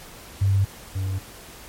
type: tone pair in turn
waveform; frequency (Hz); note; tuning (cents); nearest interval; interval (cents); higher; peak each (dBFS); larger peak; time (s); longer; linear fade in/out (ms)
sine / triangle; 98 / 95.43; G2 / G2; 0 / -46; unison; 46; first; -16 / -21; first; 0.41-0.65 / 0.95-1.19; neither; 10
effects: pink hiss -43 dBFS RMS until 1.68 s + MP3 64 kbps